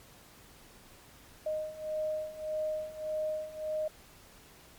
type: beating tone pair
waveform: sine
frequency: 618 / 619.7 Hz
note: D#5 / D#5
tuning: -12 / -7 cents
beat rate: 1.7 Hz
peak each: -37 / -34 dBFS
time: 1.46-3.88 s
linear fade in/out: 5 ms
effects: pink hiss -56 dBFS RMS until 4.78 s + MP3 96 kbps